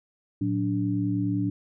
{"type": "tone cluster", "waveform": "sine", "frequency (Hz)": [113.7, 183.5, 290], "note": ["A#2", "F#3", "D4"], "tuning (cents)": [-43, -14, -22], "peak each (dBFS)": [-28, -30, -26], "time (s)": [0.41, 1.5], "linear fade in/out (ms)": 5, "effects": []}